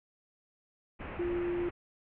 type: low-pass noise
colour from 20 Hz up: pink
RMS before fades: -42 dBFS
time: 0.99-1.71 s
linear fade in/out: 20 ms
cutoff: 2700 Hz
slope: 48 dB/octave
type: tone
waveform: sine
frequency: 349.2 Hz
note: F4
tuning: in tune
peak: -30 dBFS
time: 1.19-1.69 s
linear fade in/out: 5 ms
effects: none